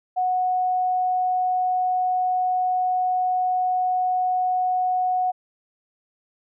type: tone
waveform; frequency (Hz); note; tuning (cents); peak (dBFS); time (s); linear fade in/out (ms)
sine; 735; F#5; -12; -19; 0.16-5.32; 20
effects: none